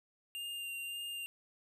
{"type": "tone with vibrato", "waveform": "square", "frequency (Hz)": 2794, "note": "F7", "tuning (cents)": 0, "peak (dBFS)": -40, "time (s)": [0.35, 1.26], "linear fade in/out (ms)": 0, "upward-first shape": "sine", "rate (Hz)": 1.8, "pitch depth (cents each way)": 15, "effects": []}